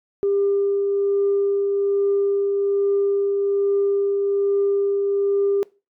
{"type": "tone with tremolo", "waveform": "sine", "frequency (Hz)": 399.4, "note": "G4", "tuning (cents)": 32, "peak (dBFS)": -15, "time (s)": [0.23, 5.63], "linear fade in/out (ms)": 0, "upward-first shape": "triangle", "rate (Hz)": 1.2, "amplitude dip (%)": 30, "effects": ["noise-tail reverb RT60 0.3 s tail -23 dB re dry", "tanh soft clip ceiling -12 dBFS"]}